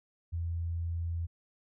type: tone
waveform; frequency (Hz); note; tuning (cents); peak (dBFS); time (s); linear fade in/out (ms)
sine; 84.3; E2; +39; -31; 0.32-1.27; 20
effects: none